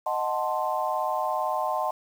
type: chord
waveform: sine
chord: D# diminished seventh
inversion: none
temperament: equal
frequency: 622.3 / 740 / 880 / 1046.5 Hz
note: D#5 / F#5 / A5 / C6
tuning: 0 / 0 / 0 / 0 cents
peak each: -30 dBFS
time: 0.06-1.91 s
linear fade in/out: 5 ms
effects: 8-bit